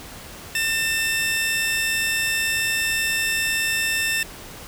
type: tone pair together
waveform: sawtooth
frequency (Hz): 1800 / 2661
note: A6 / E7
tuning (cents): +39 / +16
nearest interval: perfect fifth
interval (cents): 677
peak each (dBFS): -20 / -20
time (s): 0.55-4.23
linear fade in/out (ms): 2
effects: pink hiss -39 dBFS RMS until 4.67 s